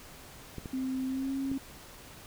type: clicks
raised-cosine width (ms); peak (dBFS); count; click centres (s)
3; -26; 3; 0.583 / 0.658 / 1.516
type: tone with pitch glide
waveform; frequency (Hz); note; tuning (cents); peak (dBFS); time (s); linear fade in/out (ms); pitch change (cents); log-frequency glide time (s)
sine; 261.2 to 270.6; C4 to C#4; -3 to -42; -30; 0.73-1.58; 5; +61; 1.07-1.31
effects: pink hiss -50 dBFS RMS until 2.26 s